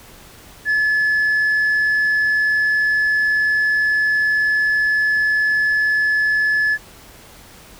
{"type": "tone", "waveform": "sine", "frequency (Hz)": 1719, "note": "A6", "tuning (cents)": -41, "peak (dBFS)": -12, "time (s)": [0.65, 6.78], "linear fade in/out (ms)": 50, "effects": ["tanh soft clip ceiling -13 dBFS", "pink hiss -43 dBFS RMS until 7.79 s"]}